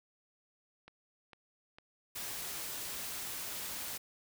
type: click train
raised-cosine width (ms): 0.3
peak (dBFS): -36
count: 4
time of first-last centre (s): 0.88-2.237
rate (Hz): 2.21
type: noise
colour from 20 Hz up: white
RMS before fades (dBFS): -41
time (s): 2.15-3.98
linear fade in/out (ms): 10
effects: none